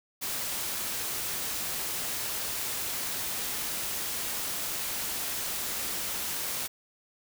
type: noise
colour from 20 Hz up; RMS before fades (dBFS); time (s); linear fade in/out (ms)
white; -33; 0.21-6.68; 20
effects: none